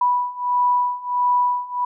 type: beating tone pair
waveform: sine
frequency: 983 / 984.5 Hz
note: B5 / B5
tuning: -8 / -6 cents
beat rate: 1.5 Hz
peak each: -21 / -19 dBFS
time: 0.01-1.85 s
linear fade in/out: 5 ms
effects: none